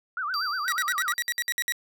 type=tone with vibrato; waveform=sine; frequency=1335 Hz; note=E6; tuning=22 cents sharp; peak=-27 dBFS; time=0.17-1.14 s; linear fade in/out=2 ms; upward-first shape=sine; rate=8.4 Hz; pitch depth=250 cents each way
type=tone with exponential decay; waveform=triangle; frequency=4699 Hz; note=D8; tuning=in tune; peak=-26 dBFS; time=0.34-1.49 s; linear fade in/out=0 ms; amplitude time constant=250 ms
type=tone bursts; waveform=sawtooth; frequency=1922 Hz; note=B6; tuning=48 cents flat; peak=-21 dBFS; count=11; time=0.68-1.722 s; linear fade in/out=0 ms; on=42 ms; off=58 ms
effects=none